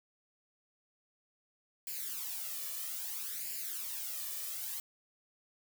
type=noise with flanger; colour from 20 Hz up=blue; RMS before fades=-40 dBFS; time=1.87-4.8 s; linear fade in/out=2 ms; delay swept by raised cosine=0.41 to 1.71 ms; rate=0.61 Hz; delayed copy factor=+0.75; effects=none